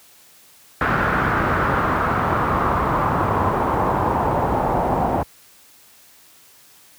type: noise with low-pass filter sweep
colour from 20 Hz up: pink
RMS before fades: -19 dBFS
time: 0.81-5.23 s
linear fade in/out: 2 ms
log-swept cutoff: 1500 to 810 Hz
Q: 3
effects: white hiss -50 dBFS RMS until 6.98 s + high-pass 60 Hz 12 dB/octave